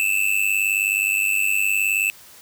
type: tone with amplitude modulation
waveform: square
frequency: 2637 Hz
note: E7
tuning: in tune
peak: -15 dBFS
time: 0-2.1 s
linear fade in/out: 0 ms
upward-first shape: sine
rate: 99.2 Hz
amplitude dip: 85%
effects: white hiss -46 dBFS RMS until 2.41 s